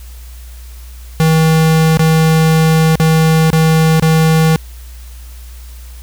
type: tone with dropouts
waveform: square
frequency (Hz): 159.9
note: D#3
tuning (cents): +48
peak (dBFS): -8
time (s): 1.2-4.56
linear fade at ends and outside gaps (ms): 0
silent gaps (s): 1.972-1.994 / 2.955-2.999 / 3.503-3.53 / 3.997-4.024
effects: added 60 Hz sine -29 dBFS peak until 6.02 s + white hiss -42 dBFS RMS until 6.02 s